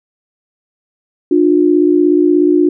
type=tone pair together; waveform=sine; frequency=299.6 / 356.3 Hz; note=D4 / F4; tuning=+35 / +35 cents; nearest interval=minor third; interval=300 cents; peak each=-10 dBFS; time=1.31-2.69 s; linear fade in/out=5 ms; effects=none